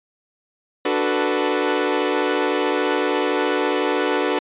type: chord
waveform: sawtooth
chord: B minor seventh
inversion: first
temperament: equal with one note detuned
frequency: 294.7 / 370 / 440 / 493.9 Hz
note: D4 / F#4 / A4 / B4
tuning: +6 / 0 / 0 / 0 cents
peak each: -20 dBFS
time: 0.85-4.39 s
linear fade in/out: 5 ms
effects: resampled to 8000 Hz